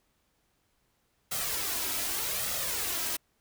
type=noise with flanger; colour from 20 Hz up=white; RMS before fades=-32 dBFS; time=1.31-3.17 s; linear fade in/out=10 ms; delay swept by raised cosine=1.5 to 3.1 ms; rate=0.84 Hz; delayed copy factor=+0.55; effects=pink hiss -73 dBFS RMS until 3.4 s